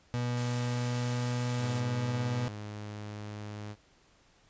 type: tone with pitch glide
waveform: 35% pulse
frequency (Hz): 121.7 to 122.55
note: B2 to B2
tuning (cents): -25 to -13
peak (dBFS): -28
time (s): 0.14-2.48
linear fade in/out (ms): 0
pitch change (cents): +12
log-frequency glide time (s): 0.43-1.51
type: noise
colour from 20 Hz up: white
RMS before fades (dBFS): -44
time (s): 0.37-1.8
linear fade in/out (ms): 0
type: tone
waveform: sawtooth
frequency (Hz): 104.8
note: G#2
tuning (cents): +16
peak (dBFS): -35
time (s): 1.58-3.76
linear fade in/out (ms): 50
effects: pink hiss -64 dBFS RMS until 4.49 s + resampled to 16000 Hz